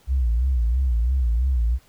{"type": "tone with vibrato", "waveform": "sine", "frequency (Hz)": 61.3, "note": "B1", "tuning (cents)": -12, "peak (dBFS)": -16, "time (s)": [0.07, 1.79], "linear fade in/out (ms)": 50, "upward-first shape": "sine", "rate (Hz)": 3, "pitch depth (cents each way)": 150, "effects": ["tanh soft clip ceiling -14 dBFS", "pink hiss -57 dBFS RMS until 1.88 s"]}